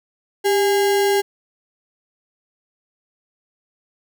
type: tone with sample-and-hold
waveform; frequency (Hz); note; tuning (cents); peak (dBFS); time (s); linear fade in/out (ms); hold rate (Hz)
sine; 396.9; G4; +22; -14; 0.44-1.22; 20; 1225
effects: none